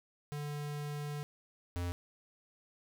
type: tone pair in turn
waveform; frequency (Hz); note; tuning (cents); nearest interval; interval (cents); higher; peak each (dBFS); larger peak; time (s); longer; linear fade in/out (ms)
square; 146.83 / 87.75; D3 / F2; 0 / +9; major sixth; 891; first; -38 / -35; second; 0.32-1.23 / 1.76-1.92; first; 0
effects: none